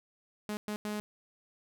sawtooth tone bursts at uneven times, 210 Hz, G#3, 19 cents sharp, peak -30 dBFS, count 3, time 0.49-0.57 / 0.68-0.76 / 0.85-1 s, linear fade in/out 0 ms, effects none

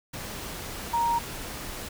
sine tone in noise, 936 Hz, A#5, 7 cents sharp, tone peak -22 dBFS, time 0.93-1.19 s, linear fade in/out 10 ms, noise pink, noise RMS -37 dBFS, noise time 0.13-1.89 s, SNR +12 dB, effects none

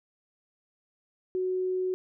sine tone, 370 Hz, F#4, in tune, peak -26 dBFS, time 1.35-1.94 s, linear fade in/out 0 ms, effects none

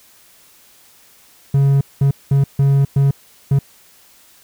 triangle tone bursts at uneven times, 138.59 Hz, C#3, in tune, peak -8 dBFS, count 6, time 1.54-1.81 / 2.01-2.11 / 2.31-2.44 / 2.59-2.85 / 2.96-3.11 / 3.51-3.59 s, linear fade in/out 5 ms, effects white hiss -49 dBFS RMS until 4.43 s

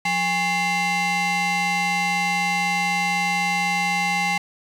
35% pulse ring-modulated tone, 636 Hz, D#5, 38 cents sharp, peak -15 dBFS, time 0.05-4.38 s, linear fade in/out 5 ms, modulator 1450 Hz, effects low-pass 8000 Hz 12 dB/octave + 8-bit

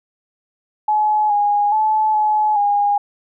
sine tone with pitch steps, 850 / 823 / 864 / 852 / 817 Hz, G#5 / G#5 / A5 / G#5 / G#5, +40 / -16 / -32 / +44 / -29 cents, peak -13 dBFS, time 0.88-2.98 s, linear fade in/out 5 ms, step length 420 ms, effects none

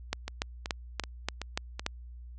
two click trains, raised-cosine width 0.2 ms, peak -18 / -12 dBFS, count 5 / 7, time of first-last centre 0.28-1.795 / 0.13-1.864 s, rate 2.64 / 3.46 Hz, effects added 60 Hz sine -43 dBFS peak until 2.38 s + resampled to 22050 Hz

